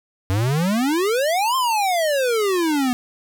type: exponential two-way sweep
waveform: square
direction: up then down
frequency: 91.9 to 1068 to 242.3 Hz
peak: -18 dBFS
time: 0.3-2.93 s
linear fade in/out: 0 ms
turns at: 1.56 s
effects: none